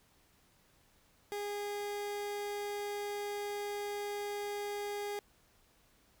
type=tone; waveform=30% pulse; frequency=410 Hz; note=G#4; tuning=22 cents flat; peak=-34 dBFS; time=1.32-5.19 s; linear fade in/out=0 ms; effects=pink hiss -68 dBFS RMS until 6.2 s